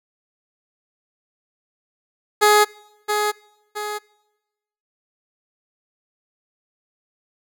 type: tone with echo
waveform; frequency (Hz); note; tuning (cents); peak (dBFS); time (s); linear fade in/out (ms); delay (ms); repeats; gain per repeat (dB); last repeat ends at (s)
15% pulse; 419.4; G#4; +17; -5; 2.41-2.65; 20; 670; 2; -7; 3.99
effects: noise-tail reverb RT60 1.0 s tail -24 dB re dry